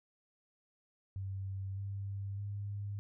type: tone with pitch steps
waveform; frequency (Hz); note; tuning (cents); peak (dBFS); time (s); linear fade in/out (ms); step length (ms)
sine; 96.7 / 99.02 / 101.39; G2 / G2 / G#2; -23 / +18 / -41; -37; 1.16-2.99; 0; 610
effects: none